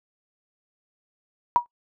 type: tone with exponential decay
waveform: sine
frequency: 960 Hz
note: B5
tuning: 49 cents flat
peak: -10 dBFS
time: 1.56-1.66 s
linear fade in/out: 0 ms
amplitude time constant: 20 ms
effects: noise-tail reverb RT60 0.1 s tail -17 dB re dry